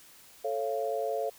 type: chord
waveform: sine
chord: A augmented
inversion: none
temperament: just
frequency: 440 / 550 / 687.5 Hz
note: A4 / C#5 / E#5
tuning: 0 / -14 / -27 cents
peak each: -33 dBFS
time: 0.44-1.3 s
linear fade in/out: 10 ms
effects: white hiss -55 dBFS RMS until 1.38 s